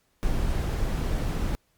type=noise; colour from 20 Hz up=brown; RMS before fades=-26 dBFS; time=0.23-1.55 s; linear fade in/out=0 ms; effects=pink hiss -69 dBFS RMS until 1.77 s + Opus 48 kbps